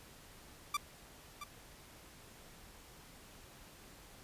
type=tone with echo; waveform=sawtooth; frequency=1174.7 Hz; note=D6; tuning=in tune; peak=-28 dBFS; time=0.74-0.77 s; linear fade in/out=5 ms; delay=670 ms; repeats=1; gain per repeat=-11 dB; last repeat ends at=1.44 s; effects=pink hiss -57 dBFS RMS until 4.23 s + resampled to 32000 Hz